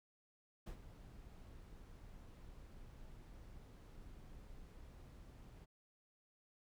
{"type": "noise with ADSR envelope", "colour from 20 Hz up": "brown", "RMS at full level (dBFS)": -45, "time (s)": [0.66, 5.66], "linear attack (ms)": 13, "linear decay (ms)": 89, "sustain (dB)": -11, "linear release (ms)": 23, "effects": []}